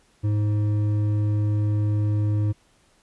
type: tone with hard clipping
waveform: sine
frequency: 104.8 Hz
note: G#2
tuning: 16 cents sharp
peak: -21 dBFS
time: 0.23-2.53 s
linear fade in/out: 20 ms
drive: 7 dB
effects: pink hiss -61 dBFS RMS until 3.02 s + resampled to 24000 Hz